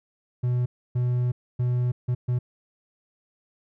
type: tone bursts at uneven times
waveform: triangle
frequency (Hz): 123.47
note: B2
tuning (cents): 0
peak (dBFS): -19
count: 5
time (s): 0.43-0.66 / 0.95-1.32 / 1.59-1.92 / 2.08-2.15 / 2.28-2.39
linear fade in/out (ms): 10
effects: none